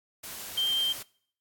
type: tone in noise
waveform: sine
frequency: 3154 Hz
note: G7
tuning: 10 cents sharp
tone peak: -24 dBFS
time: 0.57-0.93 s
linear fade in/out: 10 ms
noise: white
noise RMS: -40 dBFS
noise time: 0.23-1.03 s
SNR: +13 dB
effects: noise-tail reverb RT60 0.6 s tail -23 dB re dry + AAC 64 kbps